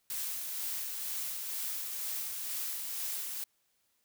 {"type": "noise with tremolo", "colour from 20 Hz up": "blue", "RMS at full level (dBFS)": -36, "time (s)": [0.1, 3.44], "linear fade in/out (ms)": 2, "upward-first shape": "sine", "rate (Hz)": 2.1, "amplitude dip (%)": 30, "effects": ["white hiss -75 dBFS RMS until 4.04 s"]}